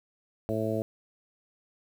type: harmonic tone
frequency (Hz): 109.7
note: A2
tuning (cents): -5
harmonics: 1 / 2 / 3 / 4 / 5 / 6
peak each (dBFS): -34 / -34 / -34 / -34 / -34 / -34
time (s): 0.49-0.82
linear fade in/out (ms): 0
effects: 9-bit